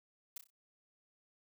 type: noise with echo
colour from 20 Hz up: blue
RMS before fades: -43 dBFS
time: 0.36-0.38 s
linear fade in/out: 5 ms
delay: 31 ms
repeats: 4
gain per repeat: -8 dB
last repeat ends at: 0.504 s
effects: none